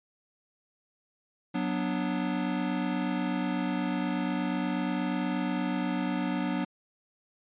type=chord; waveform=square; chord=B minor; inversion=second; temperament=equal with one note detuned; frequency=185 / 245.4 / 293.7 Hz; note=F#3 / B3 / D4; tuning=0 / -11 / 0 cents; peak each=-33 dBFS; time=1.54-6.65 s; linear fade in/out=10 ms; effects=resampled to 8000 Hz